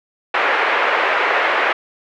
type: band-pass noise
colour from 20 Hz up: white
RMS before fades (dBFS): -17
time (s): 0.34-1.73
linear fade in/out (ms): 5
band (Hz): 420 to 2200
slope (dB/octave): 24
effects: none